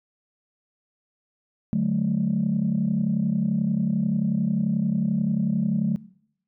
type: chord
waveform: sine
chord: D major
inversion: none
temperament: equal with one note detuned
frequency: 146.83 / 185 / 216.3 Hz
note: D3 / F#3 / A3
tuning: 0 / 0 / -29 cents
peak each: -27 / -23 / -22 dBFS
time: 1.73-5.96 s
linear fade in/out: 0 ms
effects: noise-tail reverb RT60 0.7 s tail -22 dB re dry + tanh soft clip ceiling -14 dBFS